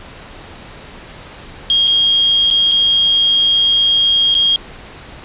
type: tone with dropouts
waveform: sine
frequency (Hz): 3246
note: G#7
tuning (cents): -40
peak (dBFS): -9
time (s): 1.7-4.56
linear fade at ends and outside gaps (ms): 1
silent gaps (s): 1.873-1.877 / 2.503-2.51 / 2.714-2.718 / 4.343-4.35
effects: pink hiss -35 dBFS RMS until 5.24 s + resampled to 8000 Hz